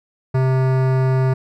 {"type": "tone with hard clipping", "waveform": "sine", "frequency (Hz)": 130.81, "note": "C3", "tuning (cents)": 0, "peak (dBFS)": -16, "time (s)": [0.34, 1.34], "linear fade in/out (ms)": 10, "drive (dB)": 18, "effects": []}